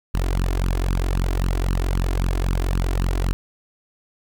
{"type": "tone with flanger", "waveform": "sawtooth", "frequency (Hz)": 44.96, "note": "F#1", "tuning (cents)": -49, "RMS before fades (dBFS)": -21, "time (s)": [0.14, 3.33], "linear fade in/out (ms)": 0, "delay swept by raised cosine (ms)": [0.67, 2.97], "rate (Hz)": 3.8, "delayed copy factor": 0.9, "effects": []}